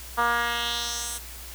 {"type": "tone with band-pass filter sweep", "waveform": "10% pulse", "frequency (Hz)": 236.7, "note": "A#3", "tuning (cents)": 27, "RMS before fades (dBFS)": -27, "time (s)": [0.17, 1.19], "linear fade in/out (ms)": 20, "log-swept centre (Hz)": [1100, 10000], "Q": 1.9, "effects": ["added 60 Hz sine -42 dBFS peak until 1.54 s", "white hiss -42 dBFS RMS until 1.54 s"]}